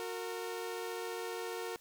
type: tone pair together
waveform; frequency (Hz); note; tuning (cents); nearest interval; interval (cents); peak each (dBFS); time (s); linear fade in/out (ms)
sawtooth; 364.5 / 459.3; F#4 / A#4; -26 / -26; major third; 400; -38 / -36; 0-1.76; 0
effects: white hiss -63 dBFS RMS until 1.8 s